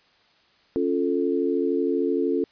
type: chord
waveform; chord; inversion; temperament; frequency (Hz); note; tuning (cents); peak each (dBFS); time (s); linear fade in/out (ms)
sine; Db augmented; none; equal with one note detuned; 276.2 / 349.2 / 440; Db4 / F4 / A4; -6 / 0 / 0; -25; 0.76-2.44; 0
effects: white hiss -60 dBFS RMS until 2.51 s + resampled to 11025 Hz